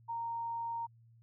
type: tone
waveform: sine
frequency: 927 Hz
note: A#5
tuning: 10 cents flat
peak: -35 dBFS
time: 0.08-0.87 s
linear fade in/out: 20 ms
effects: added 115 Hz sine -59 dBFS peak until 1.22 s